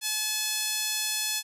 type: tone with high-pass filter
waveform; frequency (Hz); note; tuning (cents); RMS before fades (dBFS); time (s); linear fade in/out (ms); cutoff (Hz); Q
sawtooth; 859; A5; -42; -29; 0.01-1.43; 50; 3800; 0.75
effects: resampled to 32000 Hz